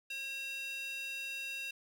square tone with high-pass filter, 543 Hz, C#5, 36 cents flat, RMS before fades -41 dBFS, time 0.1-1.71 s, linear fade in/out 5 ms, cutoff 2700 Hz, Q 4.4, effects none

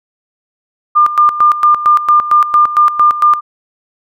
sine tone with tremolo, 1200 Hz, D6, 37 cents sharp, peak -4 dBFS, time 0.95-3.41 s, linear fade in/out 20 ms, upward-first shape square, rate 4.4 Hz, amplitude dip 75%, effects none

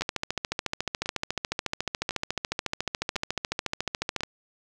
two click trains, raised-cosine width 0.2 ms, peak -10 / -13 dBFS, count 60 / 5, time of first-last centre 0.02-4.234 / 0.01-4.207 s, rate 14 / 0.953 Hz, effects none

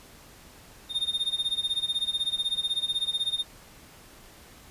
triangle tone with tremolo, 3660 Hz, A#7, 32 cents flat, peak -21 dBFS, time 0.89-3.45 s, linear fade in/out 50 ms, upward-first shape sine, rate 16 Hz, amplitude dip 90%, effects pink hiss -51 dBFS RMS until 4.7 s + resampled to 32000 Hz

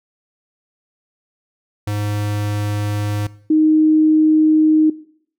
square / sine tone pair in turn, 103.83 / 311.1 Hz, G#2 / D#4, 0 / 0 cents, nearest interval octave + perfect fifth, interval 1900 cents, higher second, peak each -20 / -10 dBFS, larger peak second, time 1.87-3.27 / 3.5-4.9 s, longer neither, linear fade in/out 5 ms, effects noise-tail reverb RT60 0.6 s tail -19 dB re dry

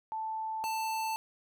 sine / square tone pair in turn, 880 / 884.9 Hz, A5 / A5, 0 / +10 cents, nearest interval unison, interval 10 cents, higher second, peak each -33 / -32 dBFS, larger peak second, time 0.12-0.64 / 0.64-1.16 s, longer neither, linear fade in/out 0 ms, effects none

